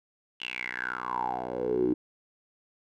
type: tone with band-pass filter sweep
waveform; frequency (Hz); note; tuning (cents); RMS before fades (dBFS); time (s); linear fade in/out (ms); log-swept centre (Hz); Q
10% pulse; 61.8; B1; +2; -31; 0.4-1.94; 10; 3000 to 310; 9.1
effects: none